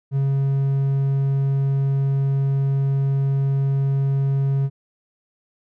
triangle tone, 137.2 Hz, C#3, 17 cents flat, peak -15 dBFS, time 0.11-4.7 s, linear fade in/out 50 ms, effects none

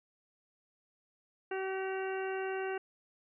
harmonic tone with a mistuned harmonic, 381.7 Hz, G4, 46 cents flat, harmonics 1 / 2 / 3 / 4 / 5 / 6 / 7, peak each -35 / -41 / -49 / -43 / -48 / -52 / -48 dBFS, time 1.51-2.78 s, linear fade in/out 5 ms, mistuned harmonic 7, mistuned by +57 cents, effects none

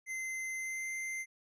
square tone with pitch glide, 2068 to 2082 Hz, C7 to C7, -21 to -9 cents, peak -37 dBFS, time 0.06-1.26 s, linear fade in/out 50 ms, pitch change +12 cents, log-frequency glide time 0.59-0.91 s, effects low-pass 12000 Hz 12 dB/octave

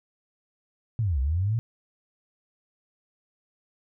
sine linear two-way sweep, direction down then up, 120 to 61.9 to 120 Hz, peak -22 dBFS, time 0.99-1.59 s, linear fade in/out 0 ms, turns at 1.2 s, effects none

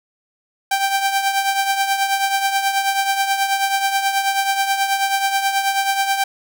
sawtooth tone with tremolo, 784 Hz, G5, in tune, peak -10 dBFS, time 0.71-6.24 s, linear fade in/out 5 ms, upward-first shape triangle, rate 9.3 Hz, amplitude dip 65%, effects none

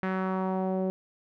sawtooth tone with low-pass filter sweep, 188.2 Hz, F#3, 30 cents sharp, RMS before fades -29 dBFS, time 0.03-0.9 s, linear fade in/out 0 ms, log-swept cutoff 1800 to 520 Hz, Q 2.1, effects none

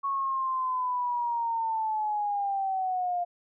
sine linear sweep, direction down, 1108.7 to 698.5 Hz, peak -26 dBFS, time 0.03-3.25 s, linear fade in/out 20 ms, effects none

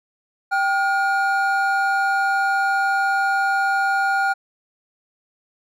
triangle tone pair together, 783.2 / 1429 Hz, G5 / F6, -2 / +39 cents, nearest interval minor seventh, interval 1041 cents, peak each -18 dBFS, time 0.51-4.34 s, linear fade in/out 20 ms, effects none

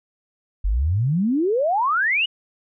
sine exponential sweep, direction up, 43.65 to 2999 Hz, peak -17 dBFS, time 0.64-2.26 s, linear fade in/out 10 ms, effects none

